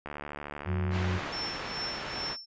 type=click train; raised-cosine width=0.5 ms; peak=-23 dBFS; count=91; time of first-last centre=0.06-1.29 s; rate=73.2 Hz
type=harmonic tone; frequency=91.5 Hz; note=F#2; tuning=19 cents flat; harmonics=1 / 2 / 4; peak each=-28 / -34 / -40 dBFS; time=0.65-1.21 s; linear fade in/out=50 ms
type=low-pass noise; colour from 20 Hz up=white; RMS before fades=-38 dBFS; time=0.9-2.37 s; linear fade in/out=50 ms; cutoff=2100 Hz; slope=12 dB/octave
type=tone with tremolo; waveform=sine; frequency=5390 Hz; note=E8; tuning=38 cents sharp; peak=-32 dBFS; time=1.32-2.46 s; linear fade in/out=10 ms; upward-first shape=triangle; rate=2.4 Hz; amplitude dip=95%
effects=resampled to 16000 Hz